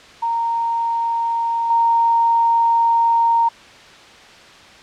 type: tone with level steps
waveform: sine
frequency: 926 Hz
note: A#5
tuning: 12 cents flat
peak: -17 / -12 dBFS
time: 0.22-3.49 s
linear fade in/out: 10 ms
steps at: 1.7 s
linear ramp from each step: 5 ms
effects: white hiss -42 dBFS RMS until 4.82 s + low-pass 4000 Hz 12 dB/octave